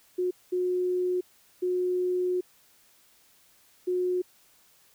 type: tone bursts at uneven times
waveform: sine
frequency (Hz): 362.5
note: F#4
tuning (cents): -35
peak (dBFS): -24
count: 4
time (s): 0.18-0.31 / 0.52-1.21 / 1.62-2.41 / 3.87-4.22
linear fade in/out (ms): 10
effects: white hiss -61 dBFS RMS until 4.94 s